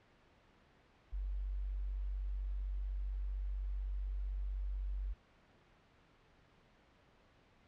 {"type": "tone", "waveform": "sine", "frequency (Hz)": 47.89, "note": "G1", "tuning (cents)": -40, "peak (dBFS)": -36, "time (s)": [1.12, 5.14], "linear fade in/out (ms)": 20, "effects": ["pink hiss -67 dBFS RMS until 7.67 s", "low-pass 3000 Hz 12 dB/octave"]}